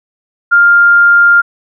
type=tone; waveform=sine; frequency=1401 Hz; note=F6; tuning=5 cents sharp; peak=-3 dBFS; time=0.51-1.42 s; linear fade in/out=20 ms; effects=none